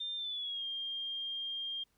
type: tone with pitch glide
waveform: sine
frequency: 3600 to 3207 Hz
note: A7 to G7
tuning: +39 to +39 cents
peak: -36 dBFS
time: 0-1.84 s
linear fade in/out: 10 ms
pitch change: -200 cents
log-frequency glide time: 0.17-0.65 s
effects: pink hiss -75 dBFS RMS until 1.97 s